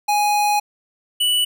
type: tone pair in turn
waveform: square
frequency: 830.6 / 2960 Hz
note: G#5 / F#7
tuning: 0 / 0 cents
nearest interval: octave + minor seventh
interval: 2200 cents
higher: second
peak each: -16 dBFS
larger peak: neither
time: 0.08-0.6 / 1.2-1.45 s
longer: first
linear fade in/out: 10 ms
effects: none